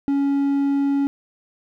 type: tone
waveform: triangle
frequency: 279.4 Hz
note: C#4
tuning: 14 cents sharp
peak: -15 dBFS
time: 0.08-1.07 s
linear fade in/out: 0 ms
effects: none